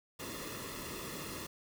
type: noise with comb filter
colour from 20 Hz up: pink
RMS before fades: -43 dBFS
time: 0.19-1.47 s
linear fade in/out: 10 ms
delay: 1.3 ms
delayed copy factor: -0.7
effects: none